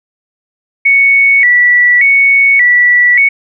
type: tone with vibrato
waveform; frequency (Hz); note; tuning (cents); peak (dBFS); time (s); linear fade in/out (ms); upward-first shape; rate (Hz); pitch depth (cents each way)
sine; 2083; C7; -8; -4; 0.85-3.29; 10; square; 0.86; 110
effects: none